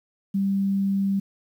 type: tone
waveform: sine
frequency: 196.3 Hz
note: G3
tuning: 3 cents sharp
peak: -20 dBFS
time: 0.34-1.2 s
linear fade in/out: 10 ms
effects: 9-bit